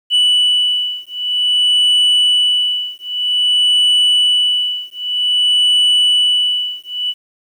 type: beating tone pair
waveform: sine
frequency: 2964 / 2964.52 Hz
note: F#7 / F#7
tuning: +2 / +3 cents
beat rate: 0.52 Hz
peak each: -12 dBFS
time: 0.1-7.14 s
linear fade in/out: 50 ms
effects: tanh soft clip ceiling -8 dBFS + 8-bit